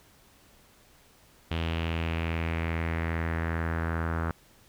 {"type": "tone with low-pass filter sweep", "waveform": "sawtooth", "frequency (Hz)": 82.41, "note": "E2", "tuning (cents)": 0, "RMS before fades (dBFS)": -30, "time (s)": [1.51, 4.31], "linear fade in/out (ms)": 0, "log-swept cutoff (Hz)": [3100, 1400], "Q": 3.4, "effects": ["pink hiss -59 dBFS RMS until 4.68 s"]}